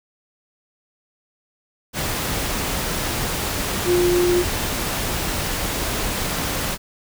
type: tone in noise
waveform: sine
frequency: 353.8 Hz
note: F4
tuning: 23 cents sharp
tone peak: -15 dBFS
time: 3.85-4.45 s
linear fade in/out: 50 ms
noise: pink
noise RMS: -24 dBFS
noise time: 1.93-6.78 s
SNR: +6 dB
effects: none